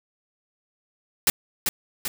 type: noise with echo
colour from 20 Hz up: white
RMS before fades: -18 dBFS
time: 1.27-1.3 s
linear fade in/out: 2 ms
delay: 390 ms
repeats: 2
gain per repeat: -5 dB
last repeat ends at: 2.08 s
effects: none